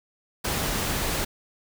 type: noise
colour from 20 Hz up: pink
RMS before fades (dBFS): -27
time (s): 0.44-1.25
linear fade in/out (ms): 10
effects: none